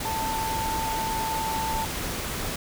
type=tone in noise; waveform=sine; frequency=888 Hz; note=A5; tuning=16 cents sharp; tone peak=-27 dBFS; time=0.05-1.85 s; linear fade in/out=5 ms; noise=pink; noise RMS=-31 dBFS; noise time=0-2.56 s; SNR=+1 dB; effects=none